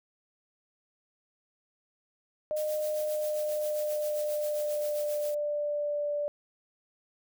sine tone with pitch glide, 610 to 585.8 Hz, D#5 to D5, -34 to -5 cents, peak -28 dBFS, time 2.51-6.28 s, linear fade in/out 0 ms, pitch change -71 cents, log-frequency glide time 2.73-6.12 s
blue noise with tremolo, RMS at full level -41 dBFS, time 2.56-5.35 s, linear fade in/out 10 ms, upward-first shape sine, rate 7.5 Hz, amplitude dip 55%
effects none

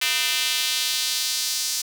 square tone with high-pass filter sweep, 138.59 Hz, C#3, in tune, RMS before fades -24 dBFS, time 0.01-1.82 s, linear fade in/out 10 ms, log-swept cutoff 2600 to 5400 Hz, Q 1.6, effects 7-bit

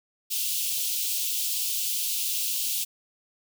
white high-pass noise, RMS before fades -28 dBFS, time 0.3-2.85 s, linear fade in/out 20 ms, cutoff 2700 Hz, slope 48 dB/octave, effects none

